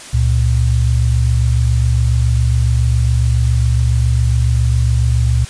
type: tone pair together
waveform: sine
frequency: 69.3 / 116.54 Hz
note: C#2 / A#2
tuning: 0 / 0 cents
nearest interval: major sixth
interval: 900 cents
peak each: -13 dBFS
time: 0.13-5.45 s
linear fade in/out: 10 ms
effects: white hiss -33 dBFS RMS until 5.49 s + resampled to 22050 Hz